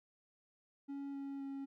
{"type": "tone with pitch steps", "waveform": "triangle", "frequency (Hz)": [279.2, 276.8, 274.4], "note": ["C#4", "C#4", "C#4"], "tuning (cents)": [13, -2, -17], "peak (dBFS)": -39, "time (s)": [0.88, 1.66], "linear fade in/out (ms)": 20, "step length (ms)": 260, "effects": []}